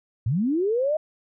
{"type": "linear sweep", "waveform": "sine", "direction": "up", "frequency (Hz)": [98, 634], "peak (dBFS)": -20, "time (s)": [0.26, 0.97], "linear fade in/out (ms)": 5, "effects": []}